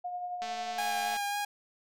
sine tone with tremolo, 716 Hz, F5, 43 cents sharp, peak -32 dBFS, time 0.04-1.15 s, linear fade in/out 10 ms, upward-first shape triangle, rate 11 Hz, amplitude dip 45%
click train, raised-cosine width 0.2 ms, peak -25 dBFS, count 166, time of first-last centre 0.42-1.167 s, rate 221 Hz
sawtooth tone with vibrato, 815 Hz, G#5, 33 cents flat, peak -27 dBFS, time 0.78-1.45 s, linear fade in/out 5 ms, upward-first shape sine, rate 3.7 Hz, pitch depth 13 cents each way
effects none

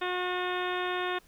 harmonic tone, 361.7 Hz, F#4, 39 cents flat, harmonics 1 / 2 / 3 / 4 / 5 / 6 / 7 / 8 / 9 / 10, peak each -33 / -36 / -36 / -38 / -38 / -45 / -42 / -46 / -46 / -42 dBFS, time 0.01-1.19 s, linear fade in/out 10 ms, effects pink hiss -61 dBFS RMS until 1.27 s

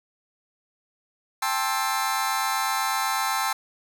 sawtooth chord, A minor seventh, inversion third, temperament just, 792 / 880 / 1056 / 1320 Hz, G5 / A5 / C6 / E6, +18 / 0 / +16 / +2 cents, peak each -25 dBFS, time 1.42-3.53 s, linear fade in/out 5 ms, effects none

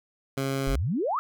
15% pulse tone, 135.9 Hz, C#3, 34 cents flat, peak -20 dBFS, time 0.37-0.76 s, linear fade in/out 5 ms
sine exponential sweep, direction up, 31.38 to 1330 Hz, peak -24 dBFS, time 0.67-1.19 s, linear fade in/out 0 ms
effects none

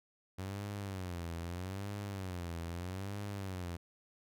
sawtooth tone with vibrato, 92.5 Hz, F#2, in tune, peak -35 dBFS, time 0.38-3.77 s, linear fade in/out 10 ms, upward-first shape sine, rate 0.79 Hz, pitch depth 170 cents each way, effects none

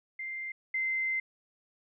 sine tone pair in turn, 2093 / 2075 Hz, C7 / C7, 0 / -15 cents, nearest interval unison, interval 15 cents, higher first, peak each -35 / -28 dBFS, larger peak second, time 0.19-0.52 / 0.74-1.2 s, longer second, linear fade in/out 5 ms, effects none

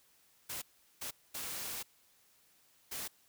white noise bursts at uneven times, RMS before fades -41 dBFS, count 4, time 0.49-0.62 / 1.01-1.11 / 1.34-1.83 / 2.91-3.08 s, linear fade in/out 10 ms, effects white hiss -68 dBFS RMS until 3.28 s

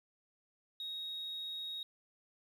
sine tone, 3766 Hz, A#7, 17 cents sharp, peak -38 dBFS, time 0.8-1.83 s, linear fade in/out 2 ms, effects tanh soft clip ceiling -36 dBFS + 11-bit

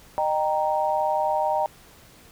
sine chord, Eb major, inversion none, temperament equal with one note detuned, 613 / 784 / 932.3 Hz, Eb5 / G5 / Bb5, -26 / 0 / 0 cents, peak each -25 dBFS, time 0.18-1.66 s, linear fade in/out 0 ms, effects pink hiss -51 dBFS RMS until 2.31 s

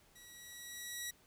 10% pulse tone with level ramp, 1929 Hz, B6, 41 cents flat, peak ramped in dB -47 to -30 dBFS, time 0.15-1.11 s, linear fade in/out 10 ms, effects pink hiss -67 dBFS RMS until 1.26 s

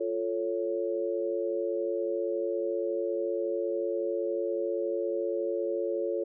sine chord, F augmented, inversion none, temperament equal, 349.2 / 440 / 554.4 Hz, F4 / A4 / C#5, 0 / 0 / 0 cents, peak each -32 dBFS, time 0-6.24 s, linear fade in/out 10 ms, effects none

